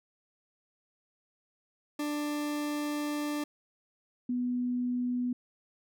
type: tone pair in turn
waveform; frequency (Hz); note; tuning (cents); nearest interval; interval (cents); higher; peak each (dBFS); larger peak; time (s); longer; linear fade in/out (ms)
40% pulse / sine; 295.4 / 246.8; D4 / B3; +10 / -1; minor third; 311; first; -30 / -28; second; 1.99-3.44 / 4.29-5.33; first; 5
effects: none

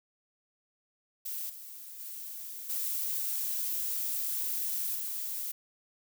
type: noise with level steps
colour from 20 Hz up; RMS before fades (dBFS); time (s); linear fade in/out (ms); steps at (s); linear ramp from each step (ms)
violet; -37 / -46 / -42 / -33 / -36; 1.25-5.52; 10; 1.49 / 1.99 / 2.69 / 4.95; 10
effects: none

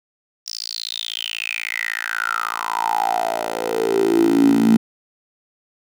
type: tone with high-pass filter sweep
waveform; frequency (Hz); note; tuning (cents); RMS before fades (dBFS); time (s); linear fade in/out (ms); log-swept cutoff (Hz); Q
10% pulse; 56.3; A1; +40; -20; 0.46-4.77; 10; 5400 to 220; 9.4
effects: none

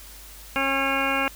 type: harmonic tone with a mistuned harmonic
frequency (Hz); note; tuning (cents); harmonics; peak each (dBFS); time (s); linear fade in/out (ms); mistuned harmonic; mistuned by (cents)
272; C#4; -33; 1 / 2 / 3 / 4 / 5 / 6 / 8 / 9 / 10; -30 / -30 / -30 / -30 / -30 / -30 / -30 / -30 / -30; 0.56-1.28; 0; 10; +38
effects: added 50 Hz sine -45 dBFS peak until 1.35 s + white hiss -45 dBFS RMS until 1.35 s

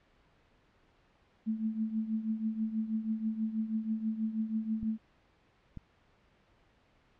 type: tone with tremolo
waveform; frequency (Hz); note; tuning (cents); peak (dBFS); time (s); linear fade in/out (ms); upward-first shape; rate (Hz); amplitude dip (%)
sine; 220; A3; 0; -27; 1.46-4.98; 20; triangle; 6.2; 80
type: clicks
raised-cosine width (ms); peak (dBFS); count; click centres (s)
5; -30; 2; 4.83 / 5.773
effects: pink hiss -67 dBFS RMS until 7.19 s + low-pass 3000 Hz 12 dB/octave

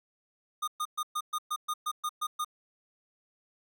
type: tone bursts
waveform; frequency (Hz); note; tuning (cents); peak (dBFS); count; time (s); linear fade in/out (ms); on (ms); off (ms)
square; 1225; D#6; -27; -30; 11; 0.62-2.447; 10; 57; 120
effects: none

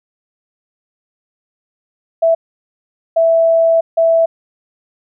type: tone bursts at uneven times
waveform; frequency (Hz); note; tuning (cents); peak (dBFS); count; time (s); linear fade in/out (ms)
sine; 659.3; E5; 0; -8; 3; 2.22-2.35 / 3.16-3.81 / 3.97-4.26; 10
effects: none

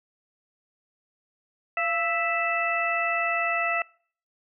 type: harmonic tone with a mistuned harmonic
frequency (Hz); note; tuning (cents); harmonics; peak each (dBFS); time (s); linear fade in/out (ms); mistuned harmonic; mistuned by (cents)
659.3; E5; 0; 1 / 2 / 3 / 4; -29 / -29 / -29 / -29; 1.77-3.82; 2; 1; +65
effects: noise-tail reverb RT60 0.5 s tail -24 dB re dry

